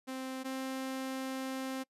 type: tone pair in turn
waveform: sawtooth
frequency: 261.6 / 263.7 Hz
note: C4 / C4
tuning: 0 / +14 cents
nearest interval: unison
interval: 14 cents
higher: second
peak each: -34 / -32 dBFS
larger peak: second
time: 0.07-0.44 / 0.44-1.84 s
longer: second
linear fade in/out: 20 ms
effects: noise-tail reverb RT60 0.1 s tail -24 dB re dry + resampled to 32000 Hz